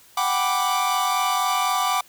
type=chord; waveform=45% pulse; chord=G major seventh; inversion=third; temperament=equal; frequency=740 / 784 / 987.8 / 1174.7 Hz; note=F#5 / G5 / B5 / D6; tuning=0 / 0 / 0 / 0 cents; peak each=-26 / -28 / -27 / -23 dBFS; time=0.17-2.01 s; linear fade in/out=5 ms; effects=white hiss -52 dBFS RMS until 2.08 s